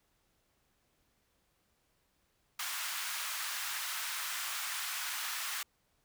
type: high-pass noise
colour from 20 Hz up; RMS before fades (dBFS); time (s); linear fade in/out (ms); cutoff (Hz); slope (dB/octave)
pink; -38; 2.59-5.63; 5; 1100; 24
effects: pink hiss -75 dBFS RMS until 6.04 s